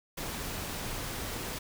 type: noise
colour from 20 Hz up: pink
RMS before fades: -37 dBFS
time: 0.17-1.59 s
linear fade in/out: 10 ms
effects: none